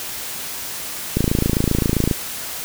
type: click train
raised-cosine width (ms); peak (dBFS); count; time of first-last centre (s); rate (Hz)
3; -4; 27; 1.17-2.112; 27.6
effects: white hiss -29 dBFS RMS until 2.64 s